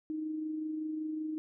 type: tone with amplitude modulation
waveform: sine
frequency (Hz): 311.1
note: D#4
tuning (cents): 0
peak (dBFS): -32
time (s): 0.1-1.38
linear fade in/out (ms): 0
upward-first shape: sine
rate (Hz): 25.3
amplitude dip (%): 35
effects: none